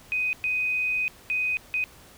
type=tone bursts at uneven times; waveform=sine; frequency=2502 Hz; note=D#7; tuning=9 cents sharp; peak=-23 dBFS; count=4; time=0.12-0.33 / 0.44-1.08 / 1.3-1.57 / 1.74-1.84 s; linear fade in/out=0 ms; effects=pink hiss -51 dBFS RMS until 2.17 s